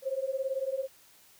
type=beating tone pair; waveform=sine; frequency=523.3 / 541.3 Hz; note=C5 / C#5; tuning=0 / -41 cents; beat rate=18 Hz; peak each=-33 / -32 dBFS; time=0.02-0.88 s; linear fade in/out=50 ms; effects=white hiss -59 dBFS RMS until 1.39 s